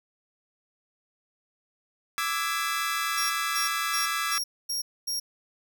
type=chord; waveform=sawtooth; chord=E dominant seventh; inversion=third; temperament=equal with one note detuned; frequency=1174.7 / 1318.5 / 1661.2 / 2008 Hz; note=D6 / E6 / G#6 / B6; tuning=0 / 0 / 0 / +28 cents; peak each=-28 / -27 / -29 / -32 dBFS; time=2.18-4.38 s; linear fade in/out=0 ms
type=tone bursts; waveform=sawtooth; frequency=5588 Hz; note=F8; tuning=in tune; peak=-25 dBFS; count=6; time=3.17-5.2 s; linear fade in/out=10 ms; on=130 ms; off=250 ms
effects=none